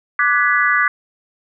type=chord; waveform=sine; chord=G# half-diminished seventh; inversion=second; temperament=equal with one note detuned; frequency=1174.7 / 1480 / 1691.2 / 1975.5 Hz; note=D6 / F#6 / G#6 / B6; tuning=0 / 0 / +31 / 0 cents; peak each=-18 dBFS; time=0.19-0.88 s; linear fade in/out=2 ms; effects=none